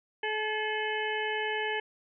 harmonic tone, 430 Hz, A4, 40 cents flat, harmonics 1 / 2 / 4 / 5 / 6 / 7, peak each -34 / -35 / -34 / -38 / -41 / -39 dBFS, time 0.23-1.8 s, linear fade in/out 5 ms, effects none

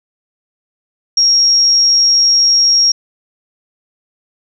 sine tone, 5588 Hz, F8, in tune, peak -7 dBFS, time 1.17-2.92 s, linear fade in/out 5 ms, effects none

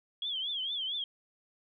sine tone with vibrato, 3276 Hz, G#7, 24 cents flat, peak -32 dBFS, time 0.22-1.04 s, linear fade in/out 2 ms, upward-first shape triangle, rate 4.4 Hz, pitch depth 160 cents each way, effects none

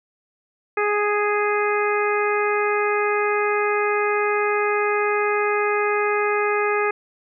harmonic tone, 415.3 Hz, G#4, in tune, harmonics 1 / 2 / 3 / 4 / 5 / 6, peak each -21 / -27 / -25 / -28 / -28 / -30 dBFS, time 0.77-6.91 s, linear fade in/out 5 ms, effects none

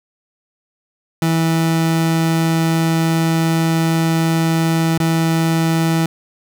30% pulse tone with dropouts, 163.4 Hz, E3, 15 cents flat, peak -11 dBFS, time 1.22-6.06 s, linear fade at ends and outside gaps 2 ms, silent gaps 4.978-5.001 s, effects none

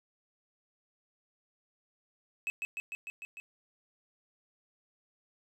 triangle tone with echo, 2580 Hz, E7, 38 cents flat, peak -29 dBFS, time 2.47-2.5 s, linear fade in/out 0 ms, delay 150 ms, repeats 6, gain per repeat -2 dB, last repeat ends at 3.4 s, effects none

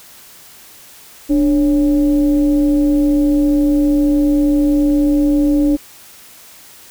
sine tone with frequency modulation, 293.7 Hz, D4, in tune, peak -10 dBFS, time 1.29-5.77 s, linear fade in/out 20 ms, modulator 260 Hz, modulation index 0.45, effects white hiss -41 dBFS RMS until 6.9 s

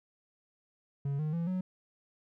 triangle tone with pitch steps, 140 / 153.56 / 168.42 / 184.73 Hz, C#3 / D#3 / E3 / F#3, +18 / -22 / +37 / -3 cents, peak -28 dBFS, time 1.05-1.61 s, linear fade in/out 5 ms, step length 140 ms, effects none

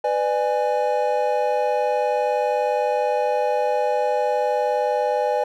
triangle chord, G# diminished, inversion first, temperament just, 498.4 / 598 / 830.6 Hz, B4 / D5 / G#5, +16 / +31 / 0 cents, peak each -21 dBFS, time 0.04-5.44 s, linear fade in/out 5 ms, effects none

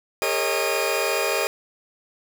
sawtooth tone cluster, 403.7 / 458.3 / 549 / 628 / 2449 Hz, G#4 / A#4 / C#5 / D#5 / D#7, -49 / -29 / -17 / +16 / -28 cents, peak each -24 dBFS, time 0.22-1.47 s, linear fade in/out 0 ms, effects none

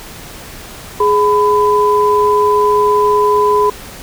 sine tone pair together, 417.4 / 1002 Hz, G#4 / B5, +9 / +25 cents, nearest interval octave + minor third, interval 1516 cents, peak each -11 dBFS, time 1-3.7 s, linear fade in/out 5 ms, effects pink hiss -32 dBFS RMS until 4.02 s

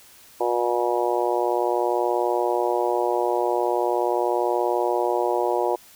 harmonic tone, 120.4 Hz, B2, 44 cents flat, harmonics 3 / 4 / 5 / 6 / 7 / 8, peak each -25 / -26 / -27 / -28 / -28 / -29 dBFS, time 0.4-5.76 s, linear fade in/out 10 ms, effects white hiss -50 dBFS RMS until 5.95 s

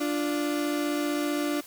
35% pulse tone pair together, 293.8 / 349.2 Hz, D4 / F4, +1 / 0 cents, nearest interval minor third, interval 299 cents, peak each -25 / -31 dBFS, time 0-1.61 s, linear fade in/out 10 ms, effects white hiss -48 dBFS RMS until 1.66 s

